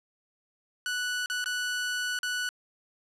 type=tone with dropouts; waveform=sawtooth; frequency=1480 Hz; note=F#6; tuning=in tune; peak=-25 dBFS; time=0.86-2.49 s; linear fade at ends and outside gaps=1 ms; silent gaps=1.26-1.299 / 1.442-1.459 / 2.189-2.231 s; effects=low-pass 10000 Hz 12 dB/octave